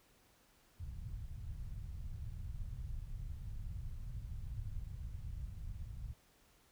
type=low-pass noise; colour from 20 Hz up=pink; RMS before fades=-44 dBFS; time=0.79-6.14 s; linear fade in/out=20 ms; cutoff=120 Hz; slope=24 dB/octave; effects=pink hiss -69 dBFS RMS until 6.71 s